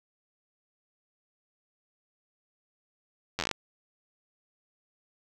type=slowing click train; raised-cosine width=0.2 ms; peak=-12 dBFS; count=9; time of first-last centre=3.39-3.513 s; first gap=10 ms; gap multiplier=1.12; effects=none